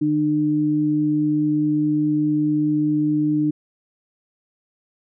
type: tone pair together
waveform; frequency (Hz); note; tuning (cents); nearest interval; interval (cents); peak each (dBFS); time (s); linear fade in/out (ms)
sine; 150.8 / 301.6; D3 / D4; +46 / +46; octave; 1200; -25 / -17; 0.01-3.51; 10
effects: none